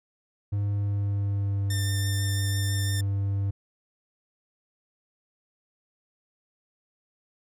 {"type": "tone with pitch glide", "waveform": "triangle", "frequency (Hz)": [101.6, 99.16], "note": ["G#2", "G2"], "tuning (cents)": [-38, 20], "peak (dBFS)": -22, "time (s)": [0.52, 3.51], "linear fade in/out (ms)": 10, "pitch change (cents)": -42, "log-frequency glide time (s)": [0.7, 1.73]}
{"type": "tone with vibrato", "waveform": "10% pulse", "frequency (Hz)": 1796, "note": "A6", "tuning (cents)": 35, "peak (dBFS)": -23, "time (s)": [1.7, 3.01], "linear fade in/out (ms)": 5, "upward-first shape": "sine", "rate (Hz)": 6, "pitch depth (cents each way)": 8}
{"effects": []}